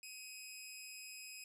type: tone with amplitude modulation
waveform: 15% pulse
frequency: 2527 Hz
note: D#7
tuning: 26 cents sharp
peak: -39 dBFS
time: 0.03-1.44 s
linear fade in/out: 2 ms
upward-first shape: sine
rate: 215 Hz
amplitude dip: 60%
effects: none